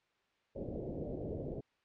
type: low-pass noise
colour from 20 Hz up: white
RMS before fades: -41 dBFS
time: 0.55-1.61 s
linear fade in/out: 10 ms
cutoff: 580 Hz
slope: 48 dB/octave
effects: white hiss -75 dBFS RMS until 1.84 s + low-pass 3000 Hz 12 dB/octave